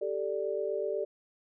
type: chord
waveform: sine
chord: G suspended second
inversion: none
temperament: equal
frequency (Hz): 392 / 440 / 587.3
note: G4 / A4 / D5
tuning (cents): 0 / 0 / 0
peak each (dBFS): -34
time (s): 0.01-1.05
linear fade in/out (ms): 10
effects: none